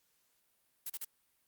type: noise bursts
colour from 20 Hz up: blue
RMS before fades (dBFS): -40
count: 3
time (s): 0.86-1.048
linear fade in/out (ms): 5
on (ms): 38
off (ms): 37
effects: white hiss -75 dBFS RMS until 1.47 s + Opus 48 kbps